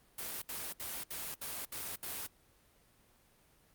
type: noise bursts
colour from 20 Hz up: white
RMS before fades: -41 dBFS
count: 7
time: 0.18-2.268 s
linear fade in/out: 5 ms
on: 240 ms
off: 68 ms
effects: pink hiss -67 dBFS RMS until 3.74 s + Opus 32 kbps